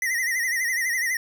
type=tone with vibrato; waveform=square; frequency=1948 Hz; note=B6; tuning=24 cents flat; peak=-23 dBFS; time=0.02-1.17 s; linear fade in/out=2 ms; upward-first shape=sine; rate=12 Hz; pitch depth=100 cents each way; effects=none